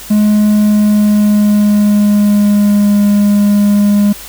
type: tone with pitch glide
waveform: triangle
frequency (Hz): 210.3 to 204.8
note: G#3 to G#3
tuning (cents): +22 to -24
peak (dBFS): -4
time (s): 0.1-4.13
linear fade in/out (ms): 10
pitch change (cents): -46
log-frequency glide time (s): 0.52-2.99
effects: added 50 Hz sine -38 dBFS peak until 4.28 s + white hiss -30 dBFS RMS until 4.28 s